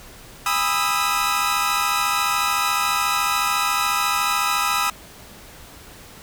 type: chord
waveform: sawtooth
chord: E major seventh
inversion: first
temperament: equal with one note detuned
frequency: 812.6 / 987.8 / 1244.5 / 1318.5 Hz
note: G#5 / B5 / D#6 / E6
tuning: -38 / 0 / 0 / 0 cents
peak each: -25 / -22 / -19 / -20 dBFS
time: 0.46-4.9 s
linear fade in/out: 2 ms
effects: pink hiss -43 dBFS RMS until 6.22 s